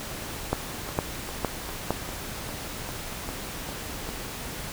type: two click trains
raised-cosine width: 1 ms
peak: -9 / -21 dBFS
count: 4 / 9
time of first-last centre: 0.53-1.906 / 0.89-4.09 s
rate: 2.18 / 2.5 Hz
effects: pink hiss -36 dBFS RMS until 4.72 s